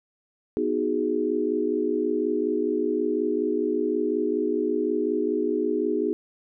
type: chord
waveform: sine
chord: G# minor seventh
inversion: first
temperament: equal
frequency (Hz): 246.9 / 311.1 / 370 / 415.3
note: B3 / D#4 / F#4 / G#4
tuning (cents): 0 / 0 / 0 / 0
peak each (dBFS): -30 / -27 / -28 / -26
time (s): 0.57-6.13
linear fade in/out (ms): 0
effects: none